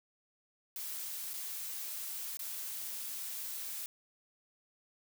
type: noise with dropouts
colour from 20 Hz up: blue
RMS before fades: -41 dBFS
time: 0.76-3.86 s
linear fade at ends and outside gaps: 1 ms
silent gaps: 1.334-1.338 / 2.371-2.392 s
effects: none